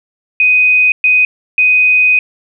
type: tone bursts at uneven times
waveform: sine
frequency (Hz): 2500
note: D#7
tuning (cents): +8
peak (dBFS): -6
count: 3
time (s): 0.4-0.92 / 1.04-1.25 / 1.58-2.19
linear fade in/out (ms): 2
effects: none